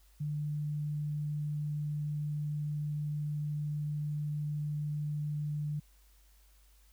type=tone; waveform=sine; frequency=148.9 Hz; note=D3; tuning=24 cents sharp; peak=-32 dBFS; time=0.2-5.8 s; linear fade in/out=10 ms; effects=added 50 Hz sine -60 dBFS peak until 6.92 s + white hiss -68 dBFS RMS until 6.92 s